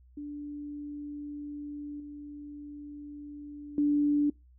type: tone with level steps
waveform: sine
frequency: 292 Hz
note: D4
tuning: 10 cents flat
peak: -36 / -40 / -22 dBFS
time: 0.17-4.3 s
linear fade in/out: 5 ms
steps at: 2 / 3.78 s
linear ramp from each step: 2 ms
effects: noise-tail reverb RT60 0.2 s tail -24 dB re dry + added 62 Hz sine -55 dBFS peak until 4.58 s